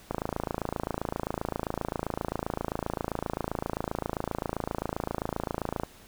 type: click train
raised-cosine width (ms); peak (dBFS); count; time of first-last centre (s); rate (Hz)
1; -15; 159; 0.11-5.835; 27.6
effects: pink hiss -53 dBFS RMS until 6.07 s